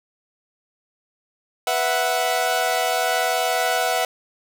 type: chord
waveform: sawtooth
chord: B suspended fourth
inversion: none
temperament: equal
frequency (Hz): 493.9 / 659.3 / 740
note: B4 / E5 / F#5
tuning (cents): 0 / 0 / 0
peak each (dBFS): -23 / -20 / -18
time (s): 1.67-4.05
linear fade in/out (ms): 2
effects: none